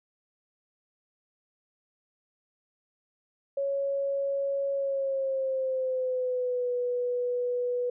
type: tone with pitch glide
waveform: sine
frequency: 554.4 to 491.1 Hz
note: C#5 to B4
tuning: 0 to -10 cents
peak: -26 dBFS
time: 3.57-7.9 s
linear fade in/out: 5 ms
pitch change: -210 cents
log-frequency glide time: 4.73-6.71 s
effects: none